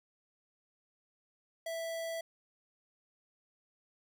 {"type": "tone", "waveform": "square", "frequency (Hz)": 659.3, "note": "E5", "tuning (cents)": 0, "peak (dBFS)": -37, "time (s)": [1.66, 2.21], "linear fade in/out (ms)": 5, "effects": []}